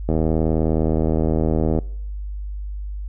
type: click train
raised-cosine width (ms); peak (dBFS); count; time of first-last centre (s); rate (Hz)
2; -7; 136; 0.09-1.788; 79.5
effects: noise-tail reverb RT60 0.8 s tail -24 dB re dry + added 50 Hz sine -26 dBFS peak until 3.08 s